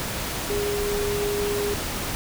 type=tone in noise; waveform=sine; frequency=410 Hz; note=G#4; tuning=22 cents flat; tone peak=-24 dBFS; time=0.5-1.74 s; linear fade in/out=0 ms; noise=pink; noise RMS=-29 dBFS; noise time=0-2.15 s; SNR=+2 dB; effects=none